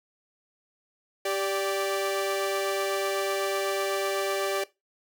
sawtooth tone pair together, 392 / 584 Hz, G4 / D5, 0 / -10 cents, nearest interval perfect fifth, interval 690 cents, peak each -25 dBFS, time 1.25-4.64 s, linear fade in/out 5 ms, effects noise-tail reverb RT60 0.2 s tail -18 dB re dry

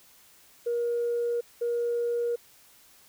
sine tone pair in turn, 474.5 / 474.5 Hz, A#4 / A#4, +31 / +31 cents, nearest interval unison, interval 0 cents, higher neither, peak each -24 dBFS, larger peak neither, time 0.66-1.41 / 1.61-2.36 s, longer neither, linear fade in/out 10 ms, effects tanh soft clip ceiling -21 dBFS + white hiss -57 dBFS RMS until 3.08 s

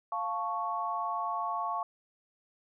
sine chord, F augmented, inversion none, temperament equal, 698.5 / 880 / 1108.7 Hz, F5 / A5 / C#6, 0 / 0 / 0 cents, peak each -36 / -36 / -33 dBFS, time 0.12-1.83 s, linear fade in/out 2 ms, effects none

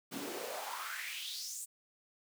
pink noise with high-pass filter sweep, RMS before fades -42 dBFS, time 0.11-1.66 s, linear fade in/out 20 ms, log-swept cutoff 220 to 8600 Hz, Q 4.4, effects none

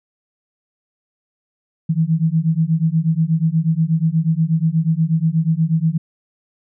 sine beating tone pair, 157.6 / 165.9 Hz, D#3 / E3, +23 / +11 cents, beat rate 8.3 Hz, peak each -17 dBFS, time 1.89-5.98 s, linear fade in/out 10 ms, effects none

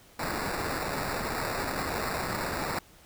blue noise with sample-and-hold, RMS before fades -32 dBFS, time 0.19-2.79 s, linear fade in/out 5 ms, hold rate 3150 Hz, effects pink hiss -56 dBFS RMS until 3.05 s

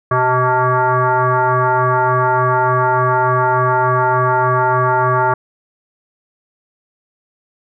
sine tone with frequency modulation, 128.7 Hz, C3, 28 cents flat, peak -11 dBFS, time 0.11-5.34 s, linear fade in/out 5 ms, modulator 254 Hz, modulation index 5.1, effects none

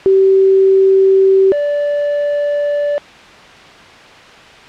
sine / triangle tone pair in turn, 385 / 582 Hz, G4 / D5, -31 / -16 cents, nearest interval perfect fifth, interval 715 cents, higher second, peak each -6 / -11 dBFS, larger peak first, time 0.06-1.52 / 1.52-2.98 s, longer neither, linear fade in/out 0 ms, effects white hiss -37 dBFS RMS until 4.68 s + low-pass 3000 Hz 12 dB/octave

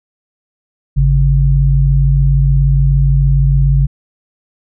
sine tone pair together, 51.88 / 138.59 Hz, G#1 / C#3, -1 / 0 cents, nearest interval octave + perfect fourth, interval 1701 cents, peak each -10 dBFS, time 0.96-3.87 s, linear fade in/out 20 ms, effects none

